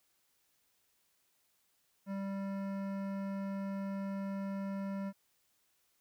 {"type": "tone with hard clipping", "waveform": "sine", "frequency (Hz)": 196, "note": "G3", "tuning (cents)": 0, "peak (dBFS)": -38, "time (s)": [2.06, 5.13], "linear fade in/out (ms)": 50, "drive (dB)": 15, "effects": ["white hiss -75 dBFS RMS until 6 s"]}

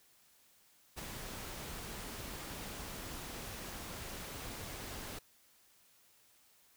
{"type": "noise with ADSR envelope", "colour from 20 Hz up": "pink", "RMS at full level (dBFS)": -42, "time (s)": [0.96, 5.19], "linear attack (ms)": 26, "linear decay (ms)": 15, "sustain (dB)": -3, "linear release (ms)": 6, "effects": ["white hiss -67 dBFS RMS until 6.76 s"]}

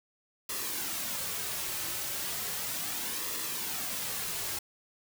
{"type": "noise with flanger", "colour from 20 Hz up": "white", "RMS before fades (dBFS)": -35, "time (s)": [0.49, 4.59], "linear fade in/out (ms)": 5, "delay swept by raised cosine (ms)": [1.3, 4.3], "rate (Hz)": 0.35, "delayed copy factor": -0.5, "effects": []}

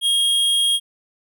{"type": "tone", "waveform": "square", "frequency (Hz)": 3259, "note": "G#7", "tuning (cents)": -33, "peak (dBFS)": -16, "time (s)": [0.01, 0.8], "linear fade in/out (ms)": 50, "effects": []}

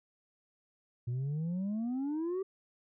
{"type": "exponential sweep", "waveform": "sine", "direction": "up", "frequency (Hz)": [117.7, 392], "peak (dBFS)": -29, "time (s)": [1.07, 2.43], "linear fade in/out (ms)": 10, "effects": ["tanh soft clip ceiling -31 dBFS"]}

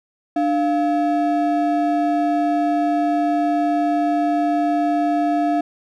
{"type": "ring-modulated tone", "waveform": "triangle", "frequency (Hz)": 496.8, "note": "B4", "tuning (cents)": 10, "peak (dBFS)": -11, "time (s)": [0.36, 5.61], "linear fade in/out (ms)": 5, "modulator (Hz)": 200, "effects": []}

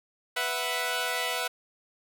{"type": "chord", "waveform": "10% pulse", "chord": "B suspended fourth", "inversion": "none", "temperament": "equal", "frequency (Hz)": [493.9, 659.3, 740], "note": ["B4", "E5", "F#5"], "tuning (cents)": [0, 0, 0], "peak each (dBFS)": -24, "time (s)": [0.36, 1.48], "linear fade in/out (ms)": 10, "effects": []}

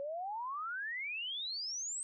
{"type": "exponential sweep", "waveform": "sine", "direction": "up", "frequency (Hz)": [547, 8400], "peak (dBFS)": -37, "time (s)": [0, 2.03], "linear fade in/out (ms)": 0, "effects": []}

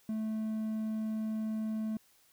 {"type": "tone", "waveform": "triangle", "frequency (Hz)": 218.3, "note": "A3", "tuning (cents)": -13, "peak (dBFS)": -30, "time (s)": [0.09, 1.97], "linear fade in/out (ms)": 2, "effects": ["white hiss -66 dBFS RMS until 2.32 s"]}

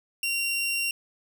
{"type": "tone", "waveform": "sawtooth", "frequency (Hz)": 2758, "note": "F7", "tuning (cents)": -22, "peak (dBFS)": -22, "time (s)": [0.23, 0.91], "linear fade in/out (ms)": 2, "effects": []}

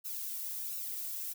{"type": "noise with flanger", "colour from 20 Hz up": "violet", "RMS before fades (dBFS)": -39, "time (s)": [0.04, 1.34], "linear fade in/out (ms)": 20, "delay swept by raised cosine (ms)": [0.74, 2.14], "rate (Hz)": 1.4, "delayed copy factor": 0.65, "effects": []}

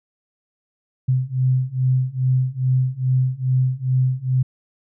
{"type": "beating tone pair", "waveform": "sine", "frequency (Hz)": [127.8, 130.2], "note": ["C3", "C3"], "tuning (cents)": [-40, -8], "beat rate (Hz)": 2.4, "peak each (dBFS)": [-20, -19], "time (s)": [1.08, 4.43], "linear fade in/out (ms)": 10, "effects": []}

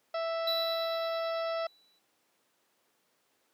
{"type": "harmonic tone", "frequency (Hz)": 660, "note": "E5", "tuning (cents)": 2, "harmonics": [1, 2, 3, 4, 5, 6, 7, 8], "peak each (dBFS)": [-31, -38, -46, -49, -51, -50, -53, -49], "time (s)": [0.14, 1.67], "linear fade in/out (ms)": 5}
{"type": "tone with exponential decay", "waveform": "triangle", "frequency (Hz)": 3951, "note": "B7", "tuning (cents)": 0, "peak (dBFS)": -27, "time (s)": [0.47, 1.99], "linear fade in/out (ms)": 5, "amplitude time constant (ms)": 330}
{"effects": ["pink hiss -72 dBFS RMS until 3.53 s", "high-pass 300 Hz 12 dB/octave"]}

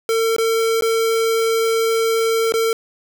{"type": "tone with dropouts", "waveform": "square", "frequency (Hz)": 451.9, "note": "A4", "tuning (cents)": 46, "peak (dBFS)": -16, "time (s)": [0.09, 2.73], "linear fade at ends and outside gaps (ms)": 1, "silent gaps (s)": [[0.364, 0.383], [0.81, 0.822], [2.522, 2.539]], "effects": []}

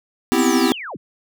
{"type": "chord", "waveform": "square", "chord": "C major seventh", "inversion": "third", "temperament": "equal with one note detuned", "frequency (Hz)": [249.2, 261.6, 329.6, 392], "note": ["B3", "C4", "E4", "G4"], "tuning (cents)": [16, 0, 0, 0], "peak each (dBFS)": [-21, -20, -20, -22], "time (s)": [0.32, 0.72], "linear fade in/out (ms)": 0}
{"type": "linear sweep", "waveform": "sine", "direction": "down", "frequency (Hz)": [7902, 62], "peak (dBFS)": -28, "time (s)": [0.38, 0.97], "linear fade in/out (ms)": 10}
{"effects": []}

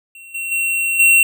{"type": "tone with level steps", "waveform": "square", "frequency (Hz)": 2728, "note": "F7", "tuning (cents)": -41, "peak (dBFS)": [-37, -23, -17, -9], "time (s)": [0.15, 1.23], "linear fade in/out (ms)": 2, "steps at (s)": [0.34, 0.51, 0.99], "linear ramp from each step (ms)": 10, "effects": []}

